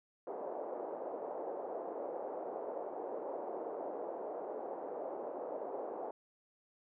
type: band-pass noise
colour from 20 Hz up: pink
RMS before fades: -42 dBFS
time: 0.27-6.11 s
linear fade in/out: 2 ms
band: 410 to 740 Hz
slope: 24 dB/octave
effects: none